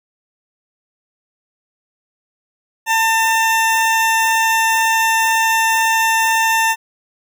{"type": "tone", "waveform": "20% pulse", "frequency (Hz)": 898, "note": "A5", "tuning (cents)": 35, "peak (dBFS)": -8, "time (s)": [2.86, 6.76], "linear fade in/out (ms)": 50, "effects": []}